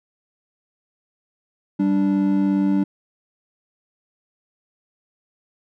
triangle tone pair together, 195.02 / 292.4 Hz, G3 / D4, -9 / -7 cents, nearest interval perfect fifth, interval 702 cents, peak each -17 dBFS, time 1.79-2.84 s, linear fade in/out 10 ms, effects none

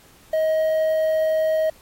triangle tone with quantisation, 631 Hz, D#5, 24 cents sharp, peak -15 dBFS, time 0.33-1.7 s, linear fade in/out 5 ms, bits 7, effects pink hiss -51 dBFS RMS until 1.81 s + MP3 64 kbps

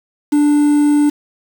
triangle tone with quantisation, 293.7 Hz, D4, in tune, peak -7 dBFS, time 0.32-1.1 s, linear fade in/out 10 ms, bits 5, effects none

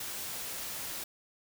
white noise, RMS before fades -39 dBFS, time 0-1.04 s, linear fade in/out 5 ms, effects none

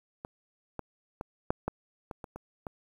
clicks, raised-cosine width 1 ms, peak -24 / -21 / -22 / -12 / -16 / -24 / -26 / -27 / -23 dBFS, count 9, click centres 0.249 / 0.793 / 1.211 / 1.505 / 1.68 / 2.112 / 2.242 / 2.36 / 2.668 s, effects 9-bit

